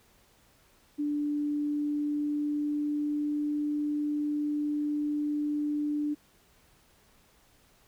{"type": "tone with pitch glide", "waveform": "sine", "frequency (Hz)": [293.7, 295.9], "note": ["D4", "D4"], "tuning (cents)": [0, 13], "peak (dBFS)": -27, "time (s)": [0.98, 6.15], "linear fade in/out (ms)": 20, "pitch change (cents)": 13, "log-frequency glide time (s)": [1.29, 3.66], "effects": ["pink hiss -63 dBFS RMS until 7.87 s"]}